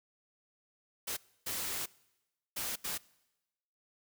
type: noise bursts at uneven times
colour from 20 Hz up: white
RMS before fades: -37 dBFS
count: 4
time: 1.07-1.17 / 1.46-1.86 / 2.56-2.76 / 2.84-2.98 s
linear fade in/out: 10 ms
effects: noise-tail reverb RT60 1.0 s tail -23 dB re dry